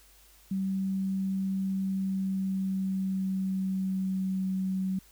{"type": "tone with pitch glide", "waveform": "sine", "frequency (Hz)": [192.1, 189.02], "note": ["G3", "F#3"], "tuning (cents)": [-35, 37], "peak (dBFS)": -27, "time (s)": [0.51, 4.99], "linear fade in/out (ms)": 5, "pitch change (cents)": -28, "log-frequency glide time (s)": [1.82, 4.58], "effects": ["added 50 Hz sine -60 dBFS peak until 5.11 s", "white hiss -59 dBFS RMS until 5.11 s"]}